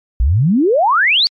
sine exponential sweep, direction up, 53.6 to 4699 Hz, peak -9 dBFS, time 0.2-1.27 s, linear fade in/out 0 ms, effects MP3 64 kbps

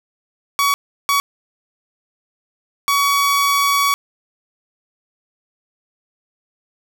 sawtooth tone bursts at uneven times, 1129 Hz, C#6, 31 cents sharp, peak -10 dBFS, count 3, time 0.59-0.74 / 1.09-1.2 / 2.88-3.94 s, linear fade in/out 0 ms, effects none

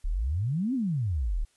sine exponential two-way sweep, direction up then down, 32.7 to 277.2 to 32.7 Hz, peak -25 dBFS, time 0.04-1.45 s, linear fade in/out 10 ms, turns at 0.74 s, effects white hiss -67 dBFS RMS until 1.56 s + resampled to 24000 Hz

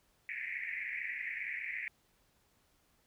pink band-pass noise, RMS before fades -40 dBFS, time 0.29-1.88 s, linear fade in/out 0 ms, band 1800 to 2400 Hz, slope 96 dB/octave, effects pink hiss -72 dBFS RMS until 3.06 s

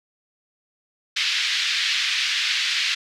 white band-pass noise, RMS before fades -23 dBFS, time 1.16-2.95 s, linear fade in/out 10 ms, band 1800 to 4400 Hz, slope 24 dB/octave, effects none

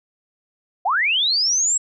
sine linear sweep, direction up, 655 to 7770 Hz, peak -16 dBFS, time 0.85-1.78 s, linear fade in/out 10 ms, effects none

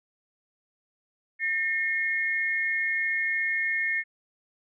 sine tone pair together, 1813 / 2156 Hz, A#6 / C#7, -49 / -49 cents, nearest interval minor third, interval 300 cents, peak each -27 dBFS, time 1.39-4.04 s, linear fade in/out 50 ms, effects none

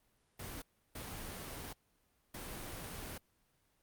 pink noise bursts at uneven times, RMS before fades -45 dBFS, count 3, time 0.39-0.62 / 0.95-1.73 / 2.34-3.18 s, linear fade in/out 5 ms, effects pink hiss -75 dBFS RMS until 3.82 s + Opus 32 kbps

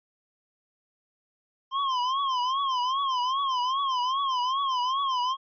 square tone with vibrato, 1046.5 Hz, C6, in tune, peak -25 dBFS, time 1.71-5.37 s, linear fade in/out 50 ms, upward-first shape triangle, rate 2.5 Hz, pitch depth 140 cents each way, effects resampled to 11025 Hz

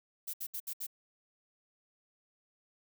violet noise bursts, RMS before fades -39 dBFS, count 5, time 0.27-0.868 s, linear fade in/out 10 ms, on 66 ms, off 67 ms, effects none

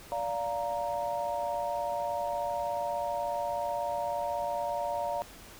sine chord, Bb major, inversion first, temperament just, 582.7 / 699.2 / 932.3 Hz, D5 / F5 / Bb5, -14 / +2 / 0 cents, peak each -34 dBFS, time 0.12-5.22 s, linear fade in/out 0 ms, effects pink hiss -50 dBFS RMS until 5.59 s

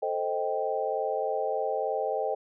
sine chord, A half-diminished seventh, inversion none, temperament equal, 440 / 523.3 / 622.3 / 784 Hz, A4 / C5 / Eb5 / G5, 0 / 0 / 0 / 0 cents, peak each -32 dBFS, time 0.02-2.35 s, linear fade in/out 10 ms, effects none

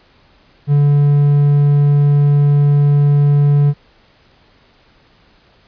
triangle tone, 144.3 Hz, D3, 30 cents flat, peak -6 dBFS, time 0.67-3.74 s, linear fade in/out 50 ms, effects pink hiss -51 dBFS RMS until 5.67 s + resampled to 11025 Hz

